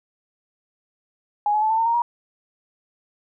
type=tone with pitch steps; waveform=sine; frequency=830.6 / 849.5 / 868.9 / 888.7 / 908.9 / 929.6 / 950.8 Hz; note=G#5 / G#5 / A5 / A5 / A#5 / A#5 / A#5; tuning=0 / +39 / -22 / +17 / -44 / -5 / +34 cents; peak=-17 dBFS; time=1.46-2.02 s; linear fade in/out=2 ms; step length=80 ms; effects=none